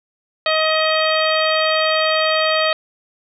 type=harmonic tone; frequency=630 Hz; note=D#5; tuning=21 cents sharp; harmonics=1 / 2 / 3 / 4 / 5 / 6 / 7; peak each=-18 / -21 / -23 / -24 / -25 / -26 / -26 dBFS; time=0.46-2.73 s; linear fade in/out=2 ms; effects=none